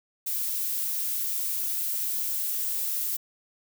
violet noise, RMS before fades -29 dBFS, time 0.26-3.17 s, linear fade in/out 10 ms, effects none

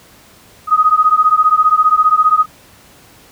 sine beating tone pair, 1244.5 / 1259.5 Hz, D#6 / D#6, 0 / +21 cents, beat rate 15 Hz, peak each -11 dBFS, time 0.67-2.46 s, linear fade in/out 50 ms, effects pink hiss -44 dBFS RMS until 3.31 s + high-pass 60 Hz 12 dB/octave

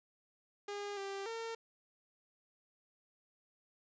sawtooth tone with pitch steps, 407.4 / 393.8 / 455.6 Hz, G#4 / G4 / A#4, -33 / +8 / -40 cents, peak -36 dBFS, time 0.68-1.55 s, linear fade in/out 5 ms, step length 290 ms, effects resampled to 16000 Hz + 12-bit

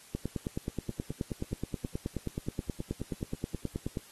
click train, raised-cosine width 3 ms, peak -19 dBFS, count 37, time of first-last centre 0.15-3.972 s, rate 9.42 Hz, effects white hiss -55 dBFS RMS until 4.11 s + AAC 32 kbps

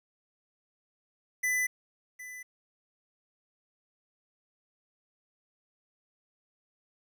square tone with echo, 2000 Hz, B6, 21 cents sharp, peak -27 dBFS, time 1.43-1.67 s, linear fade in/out 10 ms, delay 760 ms, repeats 1, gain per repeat -15 dB, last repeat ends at 2.43 s, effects 11-bit

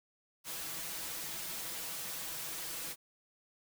white noise with comb filter, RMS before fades -41 dBFS, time 0.44-2.96 s, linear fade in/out 50 ms, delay 6.1 ms, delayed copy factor +0.7, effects none

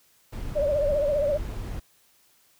brown noise, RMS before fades -33 dBFS, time 0.32-1.8 s, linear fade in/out 10 ms
sine tone with vibrato, 581 Hz, D5, 19 cents flat, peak -21 dBFS, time 0.55-1.38 s, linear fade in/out 20 ms, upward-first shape triangle, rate 15 Hz, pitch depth 100 cents each way
effects white hiss -62 dBFS RMS until 2.59 s

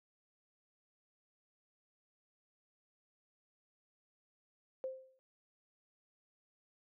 sine tone with exponential decay, 523.3 Hz, C5, in tune, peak -34 dBFS, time 4.84-5.19 s, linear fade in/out 0 ms, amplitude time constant 76 ms, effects high-pass 300 Hz 12 dB/octave

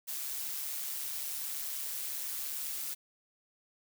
blue noise with amplitude modulation, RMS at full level -36 dBFS, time 0.07-2.95 s, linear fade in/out 20 ms, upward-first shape sine, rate 141 Hz, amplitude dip 40%, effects none

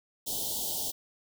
white band-stop noise, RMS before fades -33 dBFS, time 0.26-0.92 s, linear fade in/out 20 ms, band 920 to 3000 Hz, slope 96 dB/octave, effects none

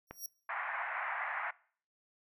15% pulse tone with exponential growth, 5660 Hz, F8, 22 cents sharp, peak -31 dBFS, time 0.07-0.26 s, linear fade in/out 2 ms, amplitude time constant 41 ms
click, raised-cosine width 0.5 ms, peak -28 dBFS, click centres 0.11 s
white band-pass noise, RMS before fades -38 dBFS, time 0.49-1.51 s, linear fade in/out 5 ms, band 700 to 2100 Hz, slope 48 dB/octave
effects noise-tail reverb RT60 0.5 s tail -22 dB re dry

